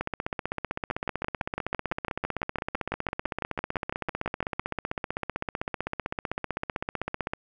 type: two click trains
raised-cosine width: 0.5 ms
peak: -14 / -14 dBFS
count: 23 / 116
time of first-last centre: 0.91-4.595 / 0.01-7.335 s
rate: 5.97 / 15.7 Hz
effects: none